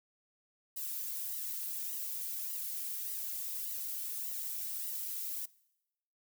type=noise with flanger; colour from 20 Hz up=violet; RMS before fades=-39 dBFS; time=0.76-5.46 s; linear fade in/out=10 ms; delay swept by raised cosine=1 to 2.6 ms; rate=1.7 Hz; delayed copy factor=+0.85; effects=noise-tail reverb RT60 0.9 s tail -22 dB re dry